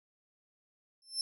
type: tone with exponential growth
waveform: 35% pulse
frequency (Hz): 5320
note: E8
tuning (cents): +15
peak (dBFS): -25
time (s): 1.02-1.21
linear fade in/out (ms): 1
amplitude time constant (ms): 40
effects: none